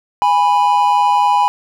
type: tone pair together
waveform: triangle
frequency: 823.7 / 987.8 Hz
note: G#5 / B5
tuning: -14 / 0 cents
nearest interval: minor third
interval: 314 cents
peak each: -11 dBFS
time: 0.22-1.48 s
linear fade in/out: 0 ms
effects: none